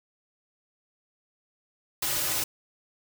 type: noise with comb filter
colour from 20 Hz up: white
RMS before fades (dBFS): -28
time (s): 2.02-2.44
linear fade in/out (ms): 5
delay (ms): 4.4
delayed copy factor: -0.85
effects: none